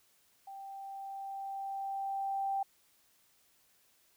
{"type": "tone with level ramp", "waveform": "sine", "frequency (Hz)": 784, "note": "G5", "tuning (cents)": 0, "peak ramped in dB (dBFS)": [-44, -30], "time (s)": [0.47, 2.63], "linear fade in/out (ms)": 5, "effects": ["white hiss -69 dBFS RMS until 4.16 s"]}